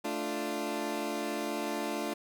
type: chord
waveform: 20% pulse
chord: D minor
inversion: second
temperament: equal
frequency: 220 / 293.7 / 349.2 Hz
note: A3 / D4 / F4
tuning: 0 / 0 / 0 cents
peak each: -33 / -31 / -32 dBFS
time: 0.04-2.14 s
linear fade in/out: 10 ms
effects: none

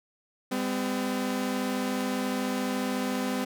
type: tone pair together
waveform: sawtooth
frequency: 200.7 / 254.8 Hz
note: G3 / C4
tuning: +41 / -46 cents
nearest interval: major third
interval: 413 cents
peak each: -28 / -25 dBFS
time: 0.51-3.45 s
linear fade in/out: 10 ms
effects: none

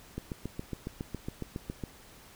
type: click train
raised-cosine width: 3 ms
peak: -22 dBFS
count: 13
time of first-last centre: 0.18-1.837 s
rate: 7.24 Hz
effects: pink hiss -54 dBFS RMS until 2.35 s

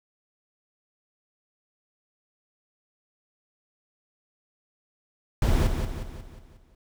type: noise with echo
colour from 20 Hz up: brown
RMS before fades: -21 dBFS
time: 5.42-5.67 s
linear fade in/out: 2 ms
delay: 180 ms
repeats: 6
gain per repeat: -6 dB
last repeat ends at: 6.75 s
effects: none

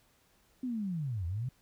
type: linear two-way sweep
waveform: sine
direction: down then up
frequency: 261.6 to 80.7 to 133.9 Hz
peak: -32 dBFS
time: 0.63-1.49 s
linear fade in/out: 5 ms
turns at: 1.26 s
effects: pink hiss -68 dBFS RMS until 1.61 s

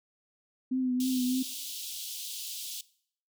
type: tone with vibrato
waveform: sine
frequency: 254.7 Hz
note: C4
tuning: 46 cents flat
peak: -26 dBFS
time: 0.71-1.43 s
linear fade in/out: 10 ms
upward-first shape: triangle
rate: 3.3 Hz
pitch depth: 42 cents each way
type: high-pass noise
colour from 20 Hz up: pink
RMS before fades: -39 dBFS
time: 1-2.81 s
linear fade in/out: 2 ms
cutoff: 3000 Hz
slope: 48 dB/octave
effects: noise-tail reverb RT60 0.6 s tail -20 dB re dry

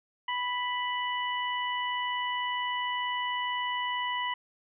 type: harmonic tone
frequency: 987.8 Hz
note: B5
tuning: in tune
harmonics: 1 / 2 / 3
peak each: -31 / -34 / -36 dBFS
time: 0.28-4.34 s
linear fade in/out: 5 ms
effects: none

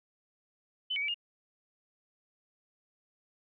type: tone with pitch steps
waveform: sine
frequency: 3025 / 2247 / 2310 / 2838 Hz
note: F#7 / C#7 / D7 / F7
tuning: +38 / +23 / -29 / +27 cents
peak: -30 dBFS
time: 0.9-1.144 s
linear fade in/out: 10 ms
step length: 61 ms
effects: none

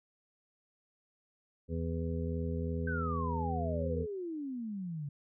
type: harmonic tone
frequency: 82.9 Hz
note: E2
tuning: 10 cents sharp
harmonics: 1 / 2 / 3 / 5 / 6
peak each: -35 / -38 / -40 / -42 / -43 dBFS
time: 1.68-4.07 s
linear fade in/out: 50 ms
type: exponential sweep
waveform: sine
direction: down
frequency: 1568 to 139.1 Hz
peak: -36 dBFS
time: 2.87-5.09 s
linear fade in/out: 5 ms
effects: none

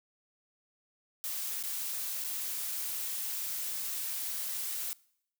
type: noise with dropouts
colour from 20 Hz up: blue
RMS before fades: -36 dBFS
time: 1.24-4.93 s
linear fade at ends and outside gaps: 0 ms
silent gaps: 1.627-1.637 / 2.24-2.246 s
effects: noise-tail reverb RT60 0.7 s tail -23 dB re dry

